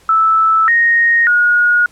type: tone with pitch steps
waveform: sine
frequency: 1314 / 1864 / 1443 Hz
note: E6 / A#6 / F#6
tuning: -6 / -1 / -44 cents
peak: -8 dBFS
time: 0.09-1.86 s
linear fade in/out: 2 ms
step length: 590 ms
effects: pink hiss -48 dBFS RMS until 1.91 s + low-pass 11000 Hz 12 dB/octave